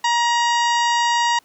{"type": "harmonic tone with a mistuned harmonic", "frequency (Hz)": 946, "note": "A#5", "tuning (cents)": 25, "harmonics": [1, 2, 3, 4, 5, 6, 7, 8], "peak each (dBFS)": [-17, -23, -27, -29, -31, -33, -34, -35], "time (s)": [0.04, 1.39], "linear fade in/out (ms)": 5, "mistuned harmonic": 3, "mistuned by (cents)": 17, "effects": ["pink hiss -56 dBFS RMS until 1.44 s", "high-pass 150 Hz 12 dB/octave"]}